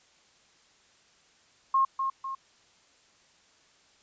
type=tone with echo; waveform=sine; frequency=1074 Hz; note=C6; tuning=45 cents sharp; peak=-20 dBFS; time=1.74-1.85 s; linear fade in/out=5 ms; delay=250 ms; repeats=2; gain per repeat=-6 dB; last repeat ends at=2.35 s; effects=white hiss -62 dBFS RMS until 4.02 s + resampled to 16000 Hz